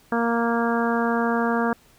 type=harmonic tone; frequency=233.1 Hz; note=A#3; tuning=in tune; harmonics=1 / 2 / 3 / 4 / 5 / 6 / 7; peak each=-23 / -26 / -28 / -29 / -30 / -31 / -31 dBFS; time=0.12-1.73 s; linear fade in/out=2 ms; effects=pink hiss -56 dBFS RMS until 1.98 s